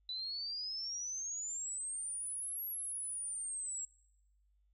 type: exponential two-way sweep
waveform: sine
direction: up then down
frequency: 3951 to 11620 to 7560 Hz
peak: -38 dBFS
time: 0.09-3.85 s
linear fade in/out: 2 ms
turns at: 2.65 s
effects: noise-tail reverb RT60 0.9 s tail -23 dB re dry + added 50 Hz sine -69 dBFS peak until 4.73 s